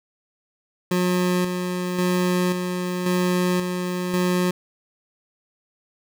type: tone with tremolo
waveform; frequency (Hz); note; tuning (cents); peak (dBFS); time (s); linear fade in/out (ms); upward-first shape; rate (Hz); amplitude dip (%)
25% pulse; 180.2; F#3; -45; -15; 0.91-4.51; 5; square; 0.93; 45
effects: none